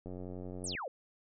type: click train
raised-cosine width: 2 ms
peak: -31 dBFS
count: 64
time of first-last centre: 0.06-0.751 s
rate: 91.2 Hz
type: exponential sweep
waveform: sine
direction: down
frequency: 10340 to 466.1 Hz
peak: -37 dBFS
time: 0.64-0.88 s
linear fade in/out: 2 ms
effects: none